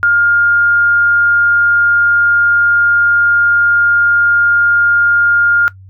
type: tone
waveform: sine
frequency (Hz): 1411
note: F6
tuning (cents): +17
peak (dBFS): -7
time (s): 0.03-5.68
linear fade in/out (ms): 0
effects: noise-tail reverb RT60 0.1 s tail -18 dB re dry + added 95 Hz sine -34 dBFS peak until 5.89 s